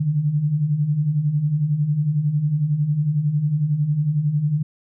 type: beating tone pair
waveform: sine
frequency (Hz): 140.7 / 151.7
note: C#3 / D#3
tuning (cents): +26 / -44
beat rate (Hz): 11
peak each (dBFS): -25 / -18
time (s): 0-4.63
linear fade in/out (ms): 10
effects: none